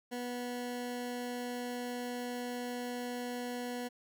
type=tone; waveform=20% pulse; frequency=244.9 Hz; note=B3; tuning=14 cents flat; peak=-32 dBFS; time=0.11-3.89 s; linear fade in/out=20 ms; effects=none